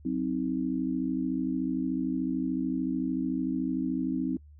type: chord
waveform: sine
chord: C diminished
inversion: second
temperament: equal with one note detuned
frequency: 185 / 261.6 / 315.1 Hz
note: Gb3 / C4 / Eb4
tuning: 0 / 0 / +22 cents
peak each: -34 / -29 / -32 dBFS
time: 0.05-4.37 s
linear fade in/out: 5 ms
effects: noise-tail reverb RT60 0.1 s tail -24 dB re dry + added 74 Hz sine -49 dBFS peak until 4.59 s